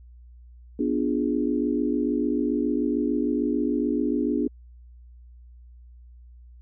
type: chord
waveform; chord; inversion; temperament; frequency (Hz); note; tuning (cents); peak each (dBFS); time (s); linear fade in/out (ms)
sine; B diminished seventh; none; equal; 246.9 / 293.7 / 349.2 / 415.3; B3 / D4 / F4 / Ab4; 0 / 0 / 0 / 0; -26 / -25 / -30 / -30; 0.79-4.48; 5
effects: added 60 Hz sine -45 dBFS peak until 6.61 s